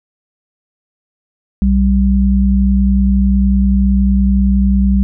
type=tone pair together; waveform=sine; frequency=61.74 / 196 Hz; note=B1 / G3; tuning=0 / 0 cents; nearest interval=octave + minor sixth; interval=2000 cents; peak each=-11 dBFS; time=1.62-5.03 s; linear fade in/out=0 ms; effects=none